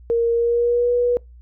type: tone with pitch glide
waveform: sine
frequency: 466.2 to 485.7 Hz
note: A#4 to B4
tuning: 0 to -29 cents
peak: -15 dBFS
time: 0.1-1.17 s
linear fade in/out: 0 ms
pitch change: +71 cents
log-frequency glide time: 0.32-0.92 s
effects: noise-tail reverb RT60 0.2 s tail -25 dB re dry + added 60 Hz sine -41 dBFS peak until 1.41 s